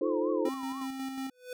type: chord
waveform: sine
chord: F dominant seventh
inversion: third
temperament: equal with one note detuned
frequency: 311.1 / 349.2 / 437.5 / 523.3 Hz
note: Eb4 / F4 / A4 / C5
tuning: 0 / 0 / -10 / 0 cents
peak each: -32 dBFS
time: 0.01-0.49 s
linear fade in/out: 5 ms
type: tone with vibrato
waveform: sine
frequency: 1012 Hz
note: B5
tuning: 42 cents sharp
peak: -40 dBFS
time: 0.01-0.88 s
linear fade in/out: 50 ms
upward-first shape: triangle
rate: 4.2 Hz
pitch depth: 190 cents each way
type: tone with tremolo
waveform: square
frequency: 266.2 Hz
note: C4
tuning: 30 cents sharp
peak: -34 dBFS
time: 0.45-1.3 s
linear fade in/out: 5 ms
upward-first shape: square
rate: 5.5 Hz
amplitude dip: 35%
type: tone with exponential growth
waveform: square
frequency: 499.1 Hz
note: B4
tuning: 18 cents sharp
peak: -36 dBFS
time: 1.29-1.53 s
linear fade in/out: 2 ms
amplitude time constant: 51 ms
effects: none